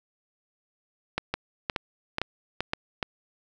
two click trains, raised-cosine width 0.3 ms, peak -11 / -10 dBFS, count 5 / 4, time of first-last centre 1.34-3.028 / 1.18-2.734 s, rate 2.37 / 1.93 Hz, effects none

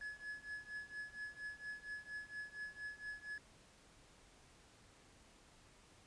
triangle tone with tremolo, 1700 Hz, G#6, 40 cents sharp, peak -40 dBFS, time 0.01-3.38 s, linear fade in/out 2 ms, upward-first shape triangle, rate 4.3 Hz, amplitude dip 95%, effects pink hiss -65 dBFS RMS until 6.06 s + resampled to 22050 Hz

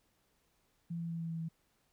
sine tone with pitch steps, 168.9 / 167.73 / 166.57 / 165.42 / 164.28 / 163.15 Hz, E3 / E3 / E3 / E3 / E3 / E3, +42 / +30 / +18 / +6 / -6 / -18 cents, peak -36 dBFS, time 0.9-1.488 s, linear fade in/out 10 ms, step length 98 ms, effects pink hiss -75 dBFS RMS until 1.92 s

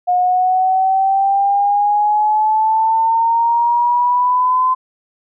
sine exponential sweep, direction up, 717 to 1029 Hz, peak -11 dBFS, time 0.07-4.75 s, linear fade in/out 20 ms, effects none

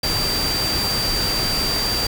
sine tone in noise, 4699 Hz, D8, in tune, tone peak -21 dBFS, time 0.03-2.07 s, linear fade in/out 5 ms, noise pink, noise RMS -24 dBFS, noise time 0.03-2.07 s, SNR 0 dB, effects none

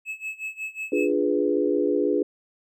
triangle tone with tremolo, 2592 Hz, E7, 30 cents flat, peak -26 dBFS, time 0.05-1.12 s, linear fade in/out 50 ms, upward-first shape sine, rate 5.5 Hz, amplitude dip 90%
sine chord, D diminished seventh, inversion none, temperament equal, 293.7 / 349.2 / 415.3 / 493.9 Hz, D4 / F4 / Ab4 / Cb5, 0 / 0 / 0 / 0 cents, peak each -25 / -26 / -24 / -27 dBFS, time 0.92-2.23 s, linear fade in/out 5 ms
effects none

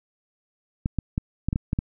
clicks, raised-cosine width 5 ms, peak -11 dBFS, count 8, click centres 0.859 / 0.987 / 1.179 / 1.486 / 1.529 / 1.559 / 1.731 / 1.789 s, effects none

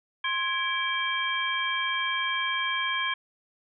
sine tone cluster, 1055 / 1660 / 2317 / 3200 Hz, C6 / G#6 / D7 / G7, +14 / -1 / -24 / +35 cents, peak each -31 dBFS, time 0.24-3.14 s, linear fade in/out 5 ms, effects none

